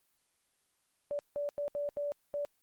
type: tone bursts at uneven times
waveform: sine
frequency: 579 Hz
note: D5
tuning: 25 cents flat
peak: -32 dBFS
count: 6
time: 1.11-1.19 / 1.36-1.49 / 1.58-1.68 / 1.75-1.89 / 1.97-2.12 / 2.34-2.45 s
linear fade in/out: 0 ms
effects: white hiss -75 dBFS RMS until 2.62 s + Opus 24 kbps